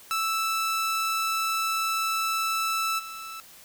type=tone with level steps; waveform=sawtooth; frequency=1318.5 Hz; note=E6; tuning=in tune; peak=-21 / -33 dBFS; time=0.11-3.4 s; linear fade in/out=0 ms; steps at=2.98 s; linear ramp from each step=20 ms; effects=white hiss -50 dBFS RMS until 3.64 s